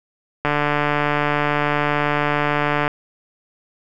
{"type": "click train", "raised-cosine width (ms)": 0.5, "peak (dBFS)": -4, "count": 358, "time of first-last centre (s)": [0.45, 2.879], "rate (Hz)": 147, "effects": []}